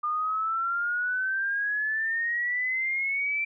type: exponential sweep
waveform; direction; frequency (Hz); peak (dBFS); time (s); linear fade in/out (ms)
sine; up; 1206 to 2349; -25; 0.03-3.45; 10
effects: none